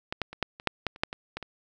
clicks, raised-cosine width 0.3 ms, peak -15 / -12 / -25 / -10 / -26 / -7 / -11 / -30 / -8 / -19 / -18 / -22 dBFS, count 12, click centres 0.125 / 0.217 / 0.33 / 0.427 / 0.599 / 0.673 / 0.867 / 0.961 / 1.035 / 1.129 / 1.37 / 1.427 s, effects none

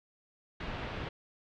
pink low-pass noise, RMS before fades -39 dBFS, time 0.6-1.09 s, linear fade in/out 5 ms, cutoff 3400 Hz, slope 24 dB/octave, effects none

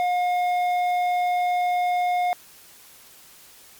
sine tone with tanh clipping, 716 Hz, F5, 43 cents sharp, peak -21 dBFS, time 0-2.33 s, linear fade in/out 0 ms, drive 9 dB, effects white hiss -49 dBFS RMS until 3.79 s + MP3 96 kbps

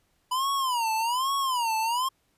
square tone with vibrato, 987.8 Hz, B5, in tune, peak -25 dBFS, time 0.31-2.09 s, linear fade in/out 10 ms, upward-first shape sine, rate 1.2 Hz, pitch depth 200 cents each way, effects pink hiss -70 dBFS RMS until 2.37 s + resampled to 32000 Hz

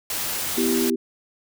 white noise, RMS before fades -27 dBFS, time 0.1-0.9 s, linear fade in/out 2 ms
sine chord, E minor, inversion second, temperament equal, 246.9 / 329.6 / 392 Hz, B3 / E4 / G4, 0 / 0 / 0 cents, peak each -23 / -25 / -24 dBFS, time 0.57-0.96 s, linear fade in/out 10 ms
effects none

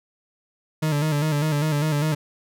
40% pulse tone with vibrato, 150.6 Hz, D3, 44 cents sharp, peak -19 dBFS, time 0.82-2.15 s, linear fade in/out 10 ms, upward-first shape square, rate 5 Hz, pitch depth 60 cents each way, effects none

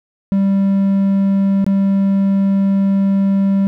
triangle tone with dropouts, 196 Hz, G3, in tune, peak -9 dBFS, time 0.32-3.67 s, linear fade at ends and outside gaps 0 ms, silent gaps 1.644-1.665 s, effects none

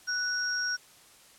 sine tone pair together, 1480 / 5588 Hz, F#6 / F8, 0 / 0 cents, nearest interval octave + major seventh, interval 2300 cents, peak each -30 / -31 dBFS, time 0.07-0.77 s, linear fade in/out 20 ms, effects white hiss -56 dBFS RMS until 1.38 s + low-pass 11000 Hz 12 dB/octave

